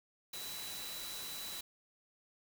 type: tone in noise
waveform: sine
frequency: 3951 Hz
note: B7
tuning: in tune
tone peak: -46 dBFS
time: 0.33-1.61 s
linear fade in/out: 5 ms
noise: white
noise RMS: -45 dBFS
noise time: 0.33-1.61 s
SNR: -4 dB
effects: none